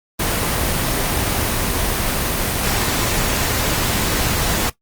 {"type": "noise", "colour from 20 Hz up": "pink", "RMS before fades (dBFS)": -19, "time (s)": [0.19, 4.7], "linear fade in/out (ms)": 10, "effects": ["noise-tail reverb RT60 0.1 s tail -17 dB re dry", "Opus 24 kbps"]}